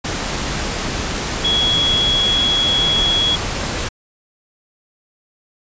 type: tone in noise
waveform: sine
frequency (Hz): 3342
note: G#7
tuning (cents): +10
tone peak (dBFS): -14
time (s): 1.44-3.36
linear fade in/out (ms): 10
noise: pink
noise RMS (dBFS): -22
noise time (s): 0.04-3.89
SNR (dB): +5
effects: resampled to 16000 Hz